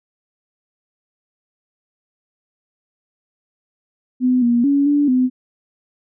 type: tone with pitch steps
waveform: sine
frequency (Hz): 252.4 / 238.3 / 281.7 / 289.6 / 254.3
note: B3 / A#3 / C#4 / D4 / C4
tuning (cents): +38 / +38 / +28 / -24 / -49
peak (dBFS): -12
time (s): 4.2-5.3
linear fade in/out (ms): 50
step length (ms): 220
effects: none